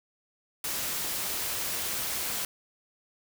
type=noise; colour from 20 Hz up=white; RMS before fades=-32 dBFS; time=0.64-2.45 s; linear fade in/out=2 ms; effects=none